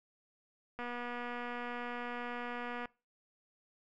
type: click train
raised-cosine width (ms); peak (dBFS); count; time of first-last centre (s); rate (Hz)
0.5; -27; 501; 0.79-2.856; 242
effects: noise-tail reverb RT60 0.3 s tail -23 dB re dry